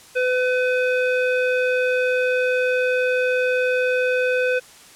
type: tone with low-pass filter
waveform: square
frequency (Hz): 504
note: B4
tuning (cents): +35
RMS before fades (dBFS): -20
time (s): 0.15-4.6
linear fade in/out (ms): 20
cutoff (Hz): 2200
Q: 3.1
effects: white hiss -46 dBFS RMS until 4.95 s + low-pass 10000 Hz 12 dB/octave